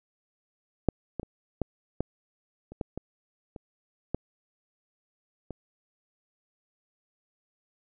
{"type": "clicks", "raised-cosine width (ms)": 2, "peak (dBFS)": [-8, -18, -26, -14, -14, -30, -17, -21, -27, -14, -23], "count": 11, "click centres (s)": [0.887, 1.197, 1.231, 1.617, 2.006, 2.72, 2.812, 2.976, 3.562, 4.146, 5.507], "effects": []}